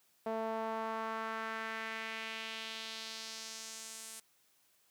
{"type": "tone with band-pass filter sweep", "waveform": "sawtooth", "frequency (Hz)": 222.6, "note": "A3", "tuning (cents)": 20, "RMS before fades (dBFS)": -41, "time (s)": [0.26, 4.2], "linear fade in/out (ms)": 5, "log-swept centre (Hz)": [650, 9200], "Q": 1.8, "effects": ["white hiss -71 dBFS RMS until 4.9 s", "high-pass 80 Hz 12 dB/octave"]}